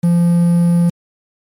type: tone with quantisation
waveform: triangle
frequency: 172.1 Hz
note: F3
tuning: 25 cents flat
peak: -7 dBFS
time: 0.03-0.9 s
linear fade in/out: 10 ms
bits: 6
effects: MP3 64 kbps